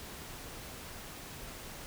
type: silence
effects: pink hiss -46 dBFS RMS until 1.86 s